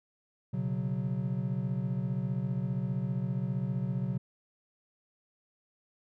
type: chord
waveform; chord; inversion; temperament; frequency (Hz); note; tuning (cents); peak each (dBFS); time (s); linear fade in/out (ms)
triangle; B suspended second; none; equal; 123.47 / 138.59 / 185; B2 / C#3 / F#3; 0 / 0 / 0; -32; 0.53-4.18; 10
effects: none